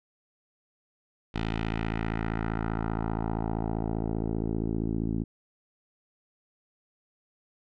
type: tone with low-pass filter sweep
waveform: 10% pulse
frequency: 55.2 Hz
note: A1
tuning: 6 cents sharp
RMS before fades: -30 dBFS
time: 1.34-5.24 s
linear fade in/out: 10 ms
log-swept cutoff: 3400 to 270 Hz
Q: 1.6
effects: none